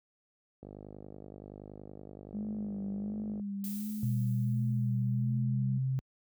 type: click train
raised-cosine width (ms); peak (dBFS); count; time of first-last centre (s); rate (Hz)
2; -33; 141; 0.63-3.397; 50.6
type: tone with vibrato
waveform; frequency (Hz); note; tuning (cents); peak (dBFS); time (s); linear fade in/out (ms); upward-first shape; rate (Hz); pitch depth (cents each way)
sine; 205.4; G#3; -19; -34; 2.33-5.79; 20; sine; 1.4; 61
type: noise with exponential decay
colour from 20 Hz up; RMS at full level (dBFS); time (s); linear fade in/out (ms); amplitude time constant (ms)
violet; -42; 3.64-5.44; 1; 390
type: tone with pitch glide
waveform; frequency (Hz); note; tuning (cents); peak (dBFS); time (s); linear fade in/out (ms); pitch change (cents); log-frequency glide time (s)
sine; 123.47 to 131.57; B2 to C3; 0 to +10; -28; 4.03-5.99; 0; +110; 4.95-5.88
effects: high-pass 60 Hz 12 dB/octave